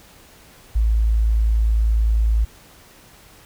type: tone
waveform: sine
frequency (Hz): 55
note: A1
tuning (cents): 0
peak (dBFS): -14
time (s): 0.75-2.45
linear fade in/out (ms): 10
effects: pink hiss -48 dBFS RMS until 3.45 s